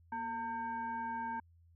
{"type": "tone with frequency modulation", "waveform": "sine", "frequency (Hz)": 909, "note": "A#5", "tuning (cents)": -44, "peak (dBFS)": -36, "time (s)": [0.12, 1.4], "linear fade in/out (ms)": 5, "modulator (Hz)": 672, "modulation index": 0.71, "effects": ["added 84 Hz sine -61 dBFS peak until 1.75 s"]}